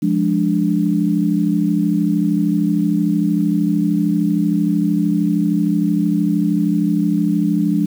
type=chord; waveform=sine; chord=D diminished; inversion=first; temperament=equal; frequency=174.61 / 207.7 / 293.7 Hz; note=F3 / Ab3 / D4; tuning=0 / 0 / 0 cents; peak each=-18 dBFS; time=0.02-7.86 s; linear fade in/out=10 ms; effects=7-bit